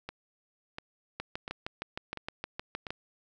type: two click trains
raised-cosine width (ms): 0.3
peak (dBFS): -22 / -19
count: 5 / 12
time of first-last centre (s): 0.09-2.868 / 1.2-2.905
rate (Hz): 1.44 / 6.45
effects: none